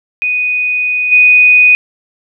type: tone with level steps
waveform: sine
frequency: 2485 Hz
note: D#7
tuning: 3 cents flat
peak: -11 / -3 dBFS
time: 0.22-1.75 s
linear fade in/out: 0 ms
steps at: 1.11 s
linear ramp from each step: 20 ms
effects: none